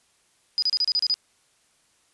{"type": "tone bursts", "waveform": "sine", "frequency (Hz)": 4955, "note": "D#8", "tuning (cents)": -8, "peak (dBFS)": -19, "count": 8, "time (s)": [0.58, 1.141], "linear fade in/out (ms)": 0, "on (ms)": 43, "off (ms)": 31, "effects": ["white hiss -64 dBFS RMS until 2.13 s", "resampled to 24000 Hz"]}